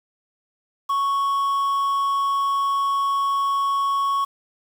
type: tone with quantisation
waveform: triangle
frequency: 1108.7 Hz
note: C#6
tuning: in tune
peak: -17 dBFS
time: 0.89-4.25 s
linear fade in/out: 10 ms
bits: 7
effects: none